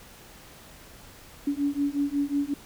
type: beating tone pair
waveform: sine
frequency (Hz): 282.1 / 287.6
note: C#4 / D4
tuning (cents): +30 / -36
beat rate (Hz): 5.5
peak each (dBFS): -27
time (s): 1.47-2.54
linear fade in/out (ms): 5
effects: pink hiss -49 dBFS RMS until 2.65 s